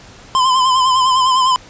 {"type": "tone with vibrato", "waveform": "square", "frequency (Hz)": 1029, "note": "C6", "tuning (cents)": -29, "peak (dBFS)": -11, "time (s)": [0.35, 1.56], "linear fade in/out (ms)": 0, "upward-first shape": "sine", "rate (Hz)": 9.9, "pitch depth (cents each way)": 51, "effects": ["pink hiss -40 dBFS RMS until 1.69 s", "resampled to 16000 Hz"]}